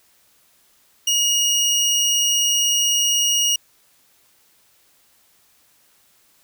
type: tone pair together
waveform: square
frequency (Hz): 2874 / 5748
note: F7 / F8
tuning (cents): +49 / +49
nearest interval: octave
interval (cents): 1200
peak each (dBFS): -19 / -20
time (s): 1.07-3.56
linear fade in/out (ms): 5
effects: white hiss -58 dBFS RMS until 6.43 s

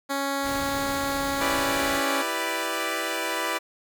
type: tone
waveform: 10% pulse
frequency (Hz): 277.2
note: C#4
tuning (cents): 0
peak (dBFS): -17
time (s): 0.09-2.23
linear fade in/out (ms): 20
type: noise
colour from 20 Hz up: pink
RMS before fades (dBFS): -36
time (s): 0.42-2.02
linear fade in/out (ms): 50
type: chord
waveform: 10% pulse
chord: E minor seventh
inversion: none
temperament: equal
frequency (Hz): 329.6 / 392 / 493.9 / 587.3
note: E4 / G4 / B4 / D5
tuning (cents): 0 / 0 / 0 / 0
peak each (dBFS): -23 / -25 / -23 / -23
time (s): 1.4-3.59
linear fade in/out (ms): 20
effects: none

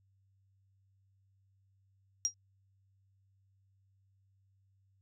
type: tone with exponential decay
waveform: sine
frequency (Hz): 5700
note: F8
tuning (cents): +34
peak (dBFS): -23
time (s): 2.25-2.34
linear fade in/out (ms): 0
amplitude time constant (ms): 18
effects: added 97 Hz sine -68 dBFS peak until 5.01 s

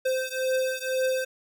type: beating tone pair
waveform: square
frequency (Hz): 518 / 520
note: C5 / C5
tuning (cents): -17 / -11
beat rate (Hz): 2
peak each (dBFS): -28 / -29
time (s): 0.05-1.25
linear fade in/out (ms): 10
effects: none

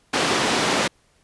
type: band-pass noise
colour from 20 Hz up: pink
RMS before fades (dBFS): -21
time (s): 0.13-0.88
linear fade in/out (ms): 10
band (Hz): 240 to 5800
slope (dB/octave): 12
effects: pink hiss -61 dBFS RMS until 1.23 s + resampled to 24000 Hz

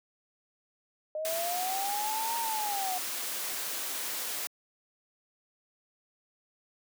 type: linear two-way sweep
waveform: sine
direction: up then down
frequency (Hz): 610 to 932.3 to 724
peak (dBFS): -31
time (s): 1.15-2.98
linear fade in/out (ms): 2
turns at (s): 2.37
type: noise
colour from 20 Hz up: white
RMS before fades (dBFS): -35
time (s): 1.25-4.47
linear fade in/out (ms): 0
effects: high-pass 300 Hz 12 dB/octave

